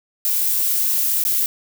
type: noise with dropouts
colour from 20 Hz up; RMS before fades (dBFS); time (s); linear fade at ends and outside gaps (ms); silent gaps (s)
violet; -19; 0.25-1.46; 1; 1.238-1.25
effects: none